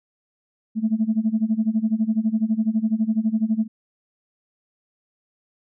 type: tone with tremolo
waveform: sine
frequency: 220 Hz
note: A3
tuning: in tune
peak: -14 dBFS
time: 0.75-3.68 s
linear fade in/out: 50 ms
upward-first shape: sine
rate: 12 Hz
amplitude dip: 90%
effects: tanh soft clip ceiling -11 dBFS